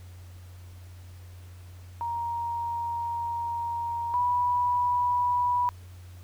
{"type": "tone pair in turn", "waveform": "sine", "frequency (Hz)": [938, 978.9], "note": ["A#5", "B5"], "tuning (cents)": [11, -16], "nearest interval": "minor second", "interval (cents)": 73, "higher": "second", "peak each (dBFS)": [-28, -22], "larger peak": "second", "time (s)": [[2.01, 4.14], [4.14, 5.69]], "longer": "first", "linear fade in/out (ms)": 0, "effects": ["added 90 Hz sine -43 dBFS peak until 6.23 s", "pink hiss -57 dBFS RMS until 6.23 s"]}